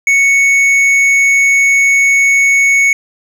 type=tone with hard clipping; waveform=sine; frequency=2217 Hz; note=C#7; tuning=in tune; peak=-8 dBFS; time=0.07-2.93 s; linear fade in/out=2 ms; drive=6 dB; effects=none